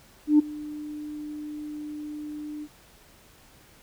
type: tone with ADSR envelope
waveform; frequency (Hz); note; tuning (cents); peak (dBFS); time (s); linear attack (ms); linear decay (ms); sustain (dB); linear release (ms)
sine; 299.7; D4; +35; -11; 0.27-2.68; 120; 14; -22; 50
effects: tanh soft clip ceiling -9 dBFS + pink hiss -55 dBFS RMS until 3.82 s